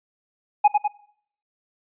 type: tone with echo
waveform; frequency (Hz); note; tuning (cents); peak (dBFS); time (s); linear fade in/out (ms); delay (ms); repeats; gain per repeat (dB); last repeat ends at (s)
triangle; 830.6; G#5; 0; -8; 0.64-0.68; 10; 100; 2; -4; 0.88
effects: noise-tail reverb RT60 0.6 s tail -19 dB re dry + resampled to 8000 Hz